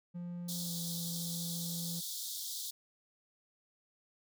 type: tone with pitch glide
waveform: triangle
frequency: 174.8 to 170.22 Hz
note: F3 to F3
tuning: +2 to -44 cents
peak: -37 dBFS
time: 0.14-2.01 s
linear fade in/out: 20 ms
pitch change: -46 cents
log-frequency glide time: 0.59-0.77 s
type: high-pass noise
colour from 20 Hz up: pink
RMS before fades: -41 dBFS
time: 0.48-2.71 s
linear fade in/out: 10 ms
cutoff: 3400 Hz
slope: 96 dB/octave
effects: none